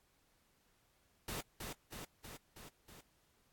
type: noise with echo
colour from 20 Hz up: pink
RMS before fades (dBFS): -42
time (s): 1.28-1.41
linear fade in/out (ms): 5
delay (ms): 320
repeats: 5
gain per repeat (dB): -3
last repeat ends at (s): 3.01
effects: pink hiss -74 dBFS RMS until 3.52 s + AAC 64 kbps